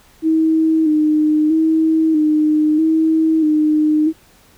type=tone with vibrato; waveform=sine; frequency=312.5 Hz; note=D#4; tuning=8 cents sharp; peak=-11 dBFS; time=0.22-4.13 s; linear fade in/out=50 ms; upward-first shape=square; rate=0.78 Hz; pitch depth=38 cents each way; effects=pink hiss -50 dBFS RMS until 4.57 s